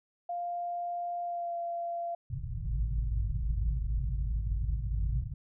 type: tone with pitch glide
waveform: sine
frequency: 698.5 to 686.5 Hz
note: F5 to F5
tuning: 0 to -30 cents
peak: -32 dBFS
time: 0.29-2.15 s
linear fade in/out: 5 ms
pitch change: -30 cents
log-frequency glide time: 1.23-1.55 s
type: low-pass noise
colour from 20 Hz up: white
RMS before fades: -36 dBFS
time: 2.3-5.34 s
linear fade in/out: 5 ms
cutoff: 140 Hz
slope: 48 dB/octave
type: tone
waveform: sine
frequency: 53.6 Hz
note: A1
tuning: 45 cents flat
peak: -29 dBFS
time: 2.65-5.22 s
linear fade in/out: 5 ms
effects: none